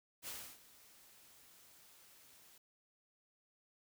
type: noise with ADSR envelope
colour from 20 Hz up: white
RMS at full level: -45 dBFS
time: 0.22-2.58 s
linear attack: 53 ms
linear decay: 300 ms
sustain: -18 dB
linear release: 4 ms
effects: none